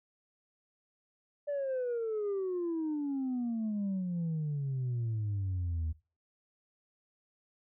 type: exponential sweep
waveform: sine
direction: down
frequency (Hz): 587.3 to 77.4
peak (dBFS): -29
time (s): 1.47-5.93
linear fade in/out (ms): 20
effects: noise-tail reverb RT60 0.3 s tail -19 dB re dry + tanh soft clip ceiling -29 dBFS